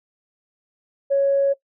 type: tone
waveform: sine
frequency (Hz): 554.4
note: C#5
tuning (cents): 0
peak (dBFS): -14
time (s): 1.1-1.54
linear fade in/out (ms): 20
effects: noise-tail reverb RT60 0.1 s tail -19 dB re dry + tanh soft clip ceiling -10 dBFS